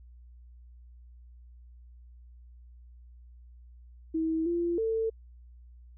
sine tone with pitch steps, 322 / 343.1 / 447.2 Hz, E4 / F4 / A4, -41 / -31 / +28 cents, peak -26 dBFS, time 4.14-5.1 s, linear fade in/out 10 ms, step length 320 ms, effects added 60 Hz sine -49 dBFS peak until 5.97 s

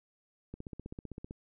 click train, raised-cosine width 3 ms, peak -29 dBFS, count 13, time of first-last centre 0.54-1.309 s, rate 15.6 Hz, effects none

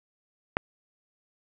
click, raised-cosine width 0.5 ms, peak -8 dBFS, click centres 0.569 s, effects none

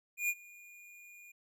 square tone with ADSR envelope, 2429 Hz, D#7, 42 cents flat, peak -29 dBFS, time 0.17-1.32 s, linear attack 120 ms, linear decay 50 ms, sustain -24 dB, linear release 8 ms, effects none

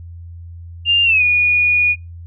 sine tone with pitch glide, 2799 to 2451 Hz, F7 to D#7, +3 to -27 cents, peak -10 dBFS, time 0.85-1.96 s, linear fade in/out 50 ms, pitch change -230 cents, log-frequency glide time 1.04-1.23 s, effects noise-tail reverb RT60 0.2 s tail -23 dB re dry + added 85 Hz sine -31 dBFS peak until 2.26 s

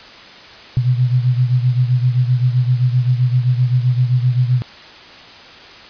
sine beating tone pair, 123.47 / 131.17 Hz, B2 / C3, 0 / +5 cents, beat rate 7.7 Hz, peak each -13 / -18 dBFS, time 0.77-4.62 s, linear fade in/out 0 ms, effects white hiss -38 dBFS RMS until 5.89 s + resampled to 11025 Hz

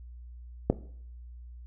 clicks, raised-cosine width 2 ms, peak -8 / -28 dBFS, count 2, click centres 0.7 / 0.727 s, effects noise-tail reverb RT60 0.6 s tail -17 dB re dry + added 60 Hz sine -43 dBFS peak until 1.66 s

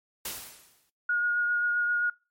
white noise with exponential decay, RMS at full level -32 dBFS, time 0.25-0.9 s, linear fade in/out 5 ms, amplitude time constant 140 ms
sine tone with vibrato, 1438 Hz, F#6, 50 cents flat, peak -23 dBFS, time 1.09-2.1 s, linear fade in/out 5 ms, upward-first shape sine, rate 7.6 Hz, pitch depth 12 cents each way
effects noise-tail reverb RT60 0.3 s tail -24 dB re dry + MP3 64 kbps

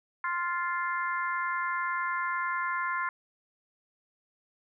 harmonic tone, 349 Hz, F4, 1 cent flat, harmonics 3 / 4 / 5 / 6, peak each -31 / -34 / -35 / -39 dBFS, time 0.24-3.09 s, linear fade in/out 2 ms, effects none

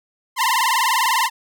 sawtooth tone with vibrato, 969 Hz, B5, 33 cents flat, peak -12 dBFS, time 0.36-1.3 s, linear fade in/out 50 ms, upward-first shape sine, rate 20 Hz, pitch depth 160 cents each way, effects none

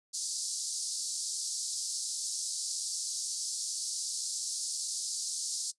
pink band-pass noise, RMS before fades -36 dBFS, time 0.13-5.72 s, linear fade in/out 20 ms, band 4500 to 10000 Hz, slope 48 dB/octave, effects noise-tail reverb RT60 0.1 s tail -19 dB re dry + resampled to 24000 Hz

